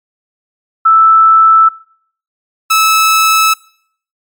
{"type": "tone pair in turn", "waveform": ["sine", "sawtooth"], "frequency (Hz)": [1318.5, 1304.1], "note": ["E6", "E6"], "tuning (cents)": [0, -19], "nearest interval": "unison", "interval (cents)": 19, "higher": "first", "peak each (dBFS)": -3, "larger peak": "neither", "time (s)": [[0.85, 1.69], [2.7, 3.54]], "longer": "neither", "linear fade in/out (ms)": 10, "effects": ["noise-tail reverb RT60 0.6 s tail -23 dB re dry", "MP3 96 kbps"]}